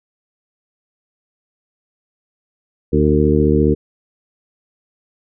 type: harmonic tone with a mistuned harmonic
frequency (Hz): 74.7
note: D2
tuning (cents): +30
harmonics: 1 / 2 / 3 / 4 / 5 / 6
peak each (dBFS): -18 / -18 / -18 / -18 / -18 / -18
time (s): 2.92-3.75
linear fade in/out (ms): 20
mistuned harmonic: 6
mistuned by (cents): +26
effects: none